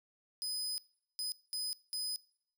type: tone bursts at uneven times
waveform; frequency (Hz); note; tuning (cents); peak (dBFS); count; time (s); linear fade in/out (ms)
sawtooth; 5010; D#8; +11; -33; 4; 0.42-0.78 / 1.19-1.32 / 1.53-1.73 / 1.93-2.16; 0
effects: noise-tail reverb RT60 0.6 s tail -21 dB re dry